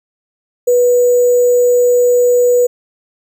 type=tone with sample-and-hold; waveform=sine; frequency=490 Hz; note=B4; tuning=14 cents flat; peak=-7 dBFS; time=0.67-2.67 s; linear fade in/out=10 ms; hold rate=7350 Hz; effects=none